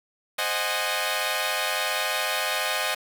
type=chord; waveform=10% pulse; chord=Ab dominant seventh; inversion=first; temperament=equal with one note detuned; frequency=523.3 / 617.6 / 740 / 830.6 Hz; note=C5 / Eb5 / Gb5 / Ab5; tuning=0 / -13 / 0 / 0 cents; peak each=-23 / -20 / -22 / -23 dBFS; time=0.38-2.95 s; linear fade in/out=10 ms; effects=7-bit